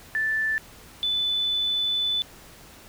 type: tone pair in turn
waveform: sine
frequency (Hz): 1760 / 3496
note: A6 / A7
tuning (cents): 0 / -12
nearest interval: octave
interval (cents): 1188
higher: second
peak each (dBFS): -22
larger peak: neither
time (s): 0.15-0.58 / 1.03-2.22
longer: second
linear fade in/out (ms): 0
effects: pink hiss -48 dBFS RMS until 2.88 s